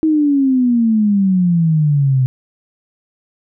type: exponential sweep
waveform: sine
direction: down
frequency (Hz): 320 to 127.1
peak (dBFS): -10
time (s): 0.03-2.26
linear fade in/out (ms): 0
effects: none